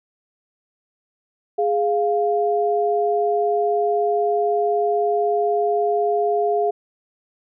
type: tone pair together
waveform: sine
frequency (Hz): 415.3 / 699.2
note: G#4 / F5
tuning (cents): 0 / +2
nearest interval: major sixth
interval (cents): 902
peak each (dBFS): -19 / -20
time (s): 1.58-6.71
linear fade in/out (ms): 10
effects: none